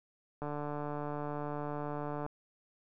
click train, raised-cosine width 1 ms, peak -25 dBFS, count 272, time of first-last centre 0.42-2.264 s, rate 147 Hz, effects none

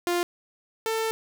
sawtooth tone pair in turn, 349.8 / 446 Hz, F4 / A4, +3 / +23 cents, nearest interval major third, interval 420 cents, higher second, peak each -19 / -21 dBFS, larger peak first, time 0.07-0.23 / 0.86-1.11 s, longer second, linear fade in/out 0 ms, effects none

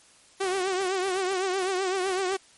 sawtooth tone with vibrato, 376.7 Hz, F#4, 31 cents sharp, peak -21 dBFS, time 0.4-2.37 s, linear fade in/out 10 ms, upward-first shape triangle, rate 7.9 Hz, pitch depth 94 cents each way, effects white hiss -56 dBFS RMS until 2.57 s + MP3 48 kbps

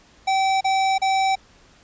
square tone bursts, 770 Hz, G5, 31 cents flat, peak -18 dBFS, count 3, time 0.27-1.356 s, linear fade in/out 10 ms, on 340 ms, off 33 ms, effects pink hiss -53 dBFS RMS until 1.83 s + resampled to 16000 Hz

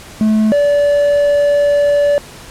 triangle tone pair in turn, 216.4 / 577.7 Hz, A3 / D5, -29 / -29 cents, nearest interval octave + perfect fourth, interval 1700 cents, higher second, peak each -7 dBFS, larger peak neither, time 0.21-0.52 / 0.52-2.18 s, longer second, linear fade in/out 0 ms, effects pink hiss -35 dBFS RMS until 2.5 s + low-pass 11000 Hz 12 dB/octave

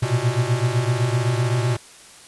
square tone cluster, 111.3 / 119.4 / 127.2 Hz, A2 / A#2 / C3, +20 / +42 / -48 cents, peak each -28 / -22 / -23 dBFS, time 0.02-1.77 s, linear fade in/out 10 ms, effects white hiss -45 dBFS RMS until 2.27 s + resampled to 24000 Hz

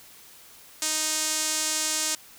sawtooth tone with band-pass filter, 311.1 Hz, D#4, in tune, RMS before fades -27 dBFS, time 0.82-2.15 s, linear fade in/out 2 ms, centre 7300 Hz, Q 1.7, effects white hiss -50 dBFS RMS until 2.38 s

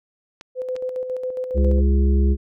clicks, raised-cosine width 0.2 ms, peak -21 dBFS, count 2, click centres 0.411 / 0.764 s
sine tone with tremolo, 509 Hz, C5, 48 cents flat, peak -22 dBFS, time 0.55-1.82 s, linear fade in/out 50 ms, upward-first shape square, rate 7.3 Hz, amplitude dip 45%
harmonic tone, 68.1 Hz, C#2, 30 cents flat, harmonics 1 / 3 / 5 / 6, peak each -14 / -24 / -28 / -30 dBFS, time 1.54-2.37 s, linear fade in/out 50 ms
effects none

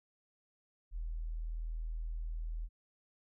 sine tone, 40.43 Hz, E1, 33 cents flat, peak -36 dBFS, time 0.91-2.69 s, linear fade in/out 50 ms, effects none

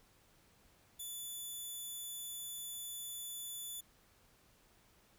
5% pulse tone, 3480 Hz, A7, 20 cents flat, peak -35 dBFS, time 0.99-3.81 s, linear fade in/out 10 ms, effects pink hiss -68 dBFS RMS until 5.18 s

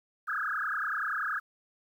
sine tone with frequency modulation, 1462 Hz, F#6, 21 cents flat, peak -29 dBFS, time 0.27-1.4 s, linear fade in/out 20 ms, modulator 30.6 Hz, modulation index 7.5, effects 10-bit

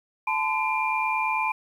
sine tone cluster, 873 / 1022 / 2386 Hz, A5 / C6 / D7, -14 / -41 / +27 cents, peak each -27 dBFS, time 0.27-1.52 s, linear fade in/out 5 ms, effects 9-bit

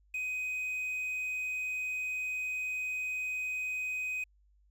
triangle tone with quantisation, 2509 Hz, D#7, 14 cents sharp, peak -31 dBFS, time 0.14-4.24 s, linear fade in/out 5 ms, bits 10, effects added 50 Hz sine -63 dBFS peak until 4.7 s

